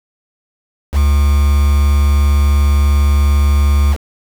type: tone with quantisation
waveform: triangle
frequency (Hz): 71.4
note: D2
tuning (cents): -48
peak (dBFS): -6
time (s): 0.92-3.97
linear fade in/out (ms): 50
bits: 4
effects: none